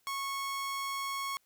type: tone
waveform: sawtooth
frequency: 1100 Hz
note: C#6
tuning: 14 cents flat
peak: -30 dBFS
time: 0.07-1.37 s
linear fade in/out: 0 ms
effects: white hiss -72 dBFS RMS until 1.45 s